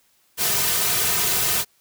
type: noise with comb filter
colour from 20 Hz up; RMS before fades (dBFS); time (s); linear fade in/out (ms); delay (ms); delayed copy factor
white; -21; 0.37-1.65; 50; 3.6; -0.9
effects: white hiss -62 dBFS RMS until 1.8 s